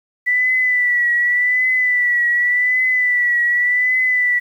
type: tone with vibrato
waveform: sine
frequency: 1971 Hz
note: B6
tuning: 4 cents flat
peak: -13 dBFS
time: 0.26-4.4 s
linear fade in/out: 20 ms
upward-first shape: triangle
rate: 0.87 Hz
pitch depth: 51 cents each way
effects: 8-bit

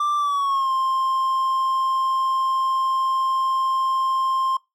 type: tone with pitch glide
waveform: triangle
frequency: 1178 to 1055.6 Hz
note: D6 to C6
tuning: +5 to +15 cents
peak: -17 dBFS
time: 0-4.57 s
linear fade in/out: 5 ms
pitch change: -190 cents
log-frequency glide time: 0.17-0.71 s
effects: noise-tail reverb RT60 0.2 s tail -22 dB re dry

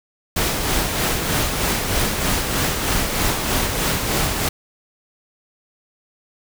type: noise with tremolo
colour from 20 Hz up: pink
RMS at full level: -19 dBFS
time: 0.36-4.49 s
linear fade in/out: 5 ms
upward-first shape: sine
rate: 3.2 Hz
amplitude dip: 40%
effects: none

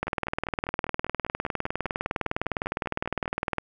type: two click trains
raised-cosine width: 0.5 ms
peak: -11 / -22 dBFS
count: 71 / 17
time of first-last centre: 0.03-3.583 / 0.07-3.257 s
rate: 19.7 / 5.02 Hz
effects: none

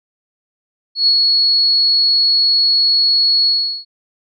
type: tone with ADSR envelope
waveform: sine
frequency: 4357 Hz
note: C#8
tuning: 31 cents flat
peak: -8 dBFS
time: 0.95-3.85 s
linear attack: 120 ms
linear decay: 67 ms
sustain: -2 dB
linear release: 380 ms
effects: none

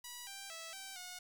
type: tone with pitch steps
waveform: 5% pulse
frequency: 973 / 787 / 655 / 776 / 725 Hz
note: B5 / G5 / E5 / G5 / F#5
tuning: -26 / +7 / -11 / -18 / -35 cents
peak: -34 dBFS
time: 0.04-1.19 s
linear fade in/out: 5 ms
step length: 230 ms
effects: 10-bit

